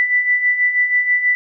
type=beating tone pair; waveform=sine; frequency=1975.5 / 1981.7 Hz; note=B6 / B6; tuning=0 / +5 cents; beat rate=6.2 Hz; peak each=-21 / -14 dBFS; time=0-1.35 s; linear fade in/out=0 ms; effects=none